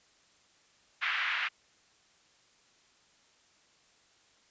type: band-pass noise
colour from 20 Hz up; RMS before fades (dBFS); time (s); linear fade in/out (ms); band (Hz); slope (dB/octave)
pink; -32; 1.01-1.49; 20; 1400 to 2800; 24
effects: white hiss -65 dBFS RMS until 4.5 s + resampled to 16000 Hz